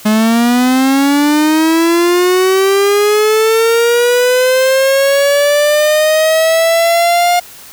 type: linear sweep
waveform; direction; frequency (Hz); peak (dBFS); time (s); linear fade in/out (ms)
45% pulse; up; 211.3 to 710; -8; 0.05-7.4; 10
effects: white hiss -35 dBFS RMS until 7.72 s